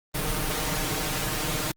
pink noise with comb filter, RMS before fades -28 dBFS, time 0.14-1.72 s, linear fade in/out 10 ms, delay 6.5 ms, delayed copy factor +1, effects Opus 32 kbps

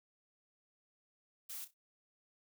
blue noise with echo, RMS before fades -45 dBFS, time 1.49-1.65 s, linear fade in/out 10 ms, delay 31 ms, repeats 3, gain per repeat -12 dB, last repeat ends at 1.743 s, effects none

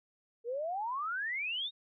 sine exponential sweep, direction up, 451.4 to 3793 Hz, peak -33 dBFS, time 0.44-1.71 s, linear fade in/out 50 ms, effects none

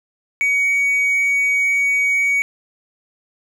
sine tone with hard clipping, 2251 Hz, C#7, 26 cents sharp, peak -15 dBFS, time 0.41-2.42 s, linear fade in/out 0 ms, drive 2 dB, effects none

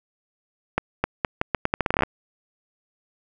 accelerating click train, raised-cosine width 0.5 ms, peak -5 dBFS, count 16, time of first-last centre 0.78-2.034 s, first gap 260 ms, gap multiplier 0.8, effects none

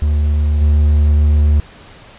triangle tone with level steps, 74.4 Hz, D2, 23 cents sharp, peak -9 / -6 dBFS, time 0.02-1.6 s, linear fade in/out 0 ms, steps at 0.61 s, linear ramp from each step 10 ms, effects pink hiss -40 dBFS RMS until 2.18 s + resampled to 8000 Hz

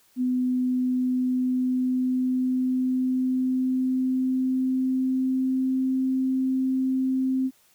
sine tone with pitch glide, 251.9 to 261.4 Hz, B3 to C4, +34 to -1 cents, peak -21 dBFS, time 0.16-7.51 s, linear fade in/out 50 ms, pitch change +65 cents, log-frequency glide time 0.26-5.98 s, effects white hiss -61 dBFS RMS until 7.74 s

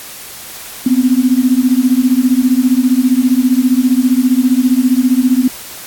sine beating tone pair, 246.9 / 261.9 Hz, B3 / C4, 0 / +2 cents, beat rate 15 Hz, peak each -11 dBFS, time 0.86-5.48 s, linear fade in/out 5 ms, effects white hiss -30 dBFS RMS until 5.86 s + AAC 64 kbps

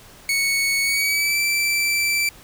sawtooth tone with pitch glide, 2217 to 2334 Hz, C#7 to D7, 0 to -11 cents, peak -15 dBFS, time 0.29-2.29 s, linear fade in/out 2 ms, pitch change +89 cents, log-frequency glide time 0.83-1.39 s, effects pink hiss -46 dBFS RMS until 2.43 s

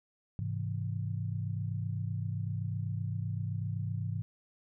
sine chord, Ab augmented, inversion none, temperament equal with one note detuned, 103.83 / 131.65 / 164.81 Hz, Ab2 / C3 / E3, 0 / +11 / 0 cents, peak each -34 / -38 / -39 dBFS, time 0.39-4.22 s, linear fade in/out 0 ms, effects none

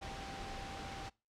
sine tone in noise, 785 Hz, G5, 2 cents sharp, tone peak -48 dBFS, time 0.01-1.1 s, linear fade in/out 20 ms, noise pink, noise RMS -45 dBFS, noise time 0.01-1.1 s, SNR -6 dB, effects noise-tail reverb RT60 0.3 s tail -24 dB re dry + low-pass 5000 Hz 12 dB/octave

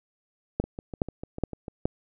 two click trains, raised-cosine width 2 ms, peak -22 / -10 dBFS, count 8 / 4, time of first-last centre 0.64-1.682 / 0.6-1.855 s, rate 6.72 / 2.39 Hz, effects none

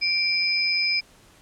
sine tone pair together, 2349 / 5037 Hz, D7 / D#8, 0 / +20 cents, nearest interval octave + minor second, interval 1320 cents, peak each -23 dBFS, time 0.01-1.01 s, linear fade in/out 20 ms, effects pink hiss -54 dBFS RMS until 1.41 s + low-pass 11000 Hz 12 dB/octave

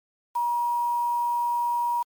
sine tone with quantisation, 955 Hz, A#5, 42 cents sharp, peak -22 dBFS, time 0.35-2.03 s, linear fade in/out 10 ms, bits 7, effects MP3 96 kbps

